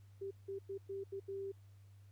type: tone bursts at uneven times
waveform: sine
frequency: 392 Hz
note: G4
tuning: in tune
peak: -40 dBFS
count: 6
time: 0.21-0.31 / 0.48-0.59 / 0.69-0.78 / 0.89-1.04 / 1.12-1.2 / 1.28-1.52 s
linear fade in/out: 10 ms
effects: added 99 Hz sine -57 dBFS peak until 2.11 s + pink hiss -75 dBFS RMS until 2.11 s